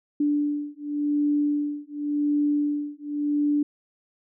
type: beating tone pair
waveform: sine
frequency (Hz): 292.4 / 293.3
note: D4 / D4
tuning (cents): -7 / -2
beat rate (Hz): 0.9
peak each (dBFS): -25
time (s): 0.2-3.63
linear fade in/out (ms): 5
effects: none